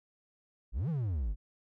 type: exponential two-way sweep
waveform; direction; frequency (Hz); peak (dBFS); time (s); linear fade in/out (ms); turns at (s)
triangle; up then down; 43.65 to 174.61 to 43.65; -28; 0.72-1.36; 50; 0.89
effects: none